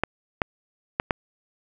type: clicks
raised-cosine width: 0.5 ms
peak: -6 dBFS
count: 4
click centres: 0.036 / 0.418 / 0.999 / 1.108 s
effects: 8-bit